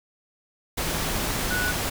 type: tone in noise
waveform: sine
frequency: 1474 Hz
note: F#6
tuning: 7 cents flat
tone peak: -25 dBFS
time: 1.5-1.72 s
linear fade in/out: 10 ms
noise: pink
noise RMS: -27 dBFS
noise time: 0.77-1.9 s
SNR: -1 dB
effects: none